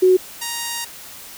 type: tone pair in turn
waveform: sine / 5% pulse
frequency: 370 / 936.7 Hz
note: F#4 / A#5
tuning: 0 / +8 cents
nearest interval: octave + major third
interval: 1608 cents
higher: second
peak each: -9 / -12 dBFS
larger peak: first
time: 0.02-0.17 / 0.41-0.85 s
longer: second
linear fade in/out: 10 ms
effects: white hiss -38 dBFS RMS until 1.37 s